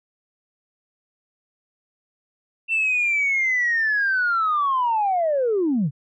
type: linear sweep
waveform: sine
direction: down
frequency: 2700 to 123.6 Hz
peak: -17 dBFS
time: 2.68-5.91 s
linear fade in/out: 50 ms
effects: tanh soft clip ceiling -14 dBFS